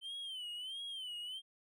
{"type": "tone with vibrato", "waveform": "triangle", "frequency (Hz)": 3081, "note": "G7", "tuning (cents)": -31, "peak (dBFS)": -40, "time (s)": [0.01, 1.42], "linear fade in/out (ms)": 50, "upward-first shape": "sine", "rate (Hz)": 1.5, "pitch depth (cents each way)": 120, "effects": []}